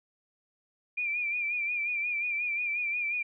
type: tone with vibrato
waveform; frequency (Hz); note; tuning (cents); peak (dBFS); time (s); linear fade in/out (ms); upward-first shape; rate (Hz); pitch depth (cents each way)
sine; 2394; D7; +33; -28; 0.97-3.23; 10; sine; 5.6; 55
effects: none